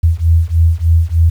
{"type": "beating tone pair", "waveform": "sine", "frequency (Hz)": [81, 84.3], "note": ["E2", "E2"], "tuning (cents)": [-30, 39], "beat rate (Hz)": 3.3, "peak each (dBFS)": -11, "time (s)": [0.03, 1.3], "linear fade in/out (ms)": 10, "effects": ["7-bit"]}